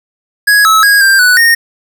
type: tone with pitch steps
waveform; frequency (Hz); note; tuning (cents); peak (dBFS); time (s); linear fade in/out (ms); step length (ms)
square; 1665 / 1297 / 1644 / 1583 / 1483 / 1848; G#6 / E6 / G#6 / G6 / F#6 / A#6; +4 / -28 / -18 / +17 / +4 / -16; -5; 0.47-1.55; 10; 180
effects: 7-bit

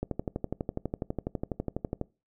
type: click train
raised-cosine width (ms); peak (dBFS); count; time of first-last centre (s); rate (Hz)
2; -17; 25; 0.03-2.013; 12.1
effects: noise-tail reverb RT60 0.3 s tail -23 dB re dry

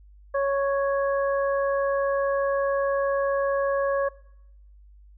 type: harmonic tone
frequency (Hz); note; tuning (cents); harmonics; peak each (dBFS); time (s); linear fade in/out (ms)
554.4; C#5; 0; 1 / 2 / 3; -22 / -29 / -33; 0.34-4.09; 10
effects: noise-tail reverb RT60 0.8 s tail -21 dB re dry + added 50 Hz sine -48 dBFS peak until 5.17 s

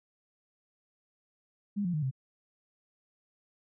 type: tone with pitch steps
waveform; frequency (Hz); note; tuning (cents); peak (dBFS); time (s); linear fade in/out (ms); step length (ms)
sine; 203.6 / 176.22 / 152.53 / 132.02; G#3 / F3 / D#3 / C3; -34 / +16 / -34 / +16; -28; 1.76-2.112; 20; 88
effects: none

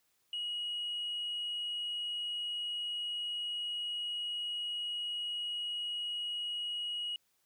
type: tone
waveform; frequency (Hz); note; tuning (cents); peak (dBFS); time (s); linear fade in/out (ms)
sine; 2900; F#7; -35; -33; 0.33-7.16; 2
effects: tanh soft clip ceiling -32 dBFS + white hiss -75 dBFS RMS until 7.45 s

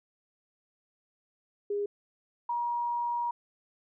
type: tone pair in turn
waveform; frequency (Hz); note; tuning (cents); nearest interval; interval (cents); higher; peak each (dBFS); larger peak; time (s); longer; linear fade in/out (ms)
sine; 408.3 / 952.8; G#4 / A#5; -29 / +38; octave + minor third; 1467; second; -28; neither; 1.7-1.86 / 2.49-3.31; second; 5
effects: none

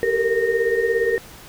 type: tone cluster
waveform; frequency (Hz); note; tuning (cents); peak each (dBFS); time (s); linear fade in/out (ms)
sine; 391.8 / 452.7 / 469.8 / 1846; G4 / A4 / A#4 / A#6; -1 / +49 / +13 / -17; -24 / -23 / -20 / -25; 0.03-1.18; 0
effects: pink hiss -42 dBFS RMS until 1.48 s

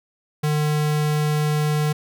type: tone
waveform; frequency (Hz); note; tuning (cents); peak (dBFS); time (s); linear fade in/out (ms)
square; 150.7; D3; +45; -19; 0.43-1.93; 10
effects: none

